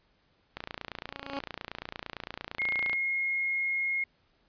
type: click train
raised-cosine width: 0.3 ms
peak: -20 dBFS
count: 69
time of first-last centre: 0.57-2.931 s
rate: 28.8 Hz
type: tone with exponential growth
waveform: 15% pulse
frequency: 277.2 Hz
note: C#4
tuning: in tune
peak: -24 dBFS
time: 1.07-1.39 s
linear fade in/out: 2 ms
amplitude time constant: 69 ms
type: tone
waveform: sine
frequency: 2152 Hz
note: C7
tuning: 48 cents sharp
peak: -27 dBFS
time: 2.59-4.04 s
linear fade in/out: 5 ms
effects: pink hiss -69 dBFS RMS until 4.48 s + resampled to 11025 Hz